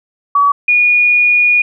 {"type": "tone pair in turn", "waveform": "sine", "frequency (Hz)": [1138, 2446], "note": ["C#6", "D#7"], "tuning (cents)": [45, -30], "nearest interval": "octave + minor second", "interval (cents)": 1325, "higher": "second", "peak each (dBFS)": -7, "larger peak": "neither", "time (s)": [[0.35, 0.52], [0.68, 1.62]], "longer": "second", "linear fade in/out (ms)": 5, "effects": []}